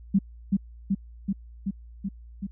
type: tone with echo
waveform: sine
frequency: 196 Hz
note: G3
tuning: in tune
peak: -16 dBFS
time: 0.14-0.19 s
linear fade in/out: 10 ms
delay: 380 ms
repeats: 6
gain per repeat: -2 dB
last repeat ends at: 2.47 s
effects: added 58 Hz sine -43 dBFS peak until 2.51 s